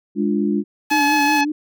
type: chord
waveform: sine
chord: D diminished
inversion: second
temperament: equal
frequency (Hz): 207.7 / 293.7 / 349.2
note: Ab3 / D4 / F4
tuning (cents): 0 / 0 / 0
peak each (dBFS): -19 / -21 / -23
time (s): 0.15-0.64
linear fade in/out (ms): 50
type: noise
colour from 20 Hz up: white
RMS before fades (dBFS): -34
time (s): 0.9-1.41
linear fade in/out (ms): 2
type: harmonic tone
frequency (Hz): 855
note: A5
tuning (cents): -50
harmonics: 1 / 2 / 3 / 4 / 5 / 6 / 7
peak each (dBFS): -17 / -22 / -21 / -34 / -29 / -37 / -33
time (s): 0.9-1.45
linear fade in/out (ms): 20
type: tone with vibrato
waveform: sine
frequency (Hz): 296.1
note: D4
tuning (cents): +14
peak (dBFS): -19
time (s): 0.91-1.52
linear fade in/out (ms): 5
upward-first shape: sine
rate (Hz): 5.4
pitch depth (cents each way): 59
effects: none